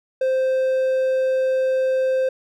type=tone; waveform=triangle; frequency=522 Hz; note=C5; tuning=4 cents flat; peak=-15 dBFS; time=0.21-2.29 s; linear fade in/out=5 ms; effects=none